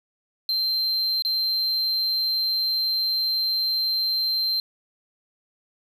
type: tone with dropouts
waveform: triangle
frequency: 4134 Hz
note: C8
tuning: 22 cents flat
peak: -20 dBFS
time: 0.49-4.6 s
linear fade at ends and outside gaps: 1 ms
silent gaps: 1.222-1.249 s
effects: none